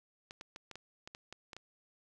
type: clicks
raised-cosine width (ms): 0.2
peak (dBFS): -29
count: 10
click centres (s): 0.309 / 0.411 / 0.561 / 0.713 / 0.756 / 1.075 / 1.149 / 1.326 / 1.532 / 1.566
effects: none